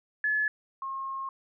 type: tone pair in turn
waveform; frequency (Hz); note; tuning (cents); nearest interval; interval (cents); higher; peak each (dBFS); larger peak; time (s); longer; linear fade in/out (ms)
sine; 1714 / 1076.1; A6 / C6; -46 / +48; minor sixth; 806; first; -24 / -32; first; 0.24-0.48 / 0.82-1.29; second; 2
effects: none